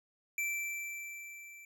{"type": "tone with level ramp", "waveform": "square", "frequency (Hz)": 2337, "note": "D7", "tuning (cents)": -9, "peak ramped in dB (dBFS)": [-32, -51], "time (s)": [0.38, 1.65], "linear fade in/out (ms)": 2, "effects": []}